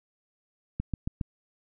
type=click train; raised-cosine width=5 ms; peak=-17 dBFS; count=4; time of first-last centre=0.8-1.212 s; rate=7.28 Hz; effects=none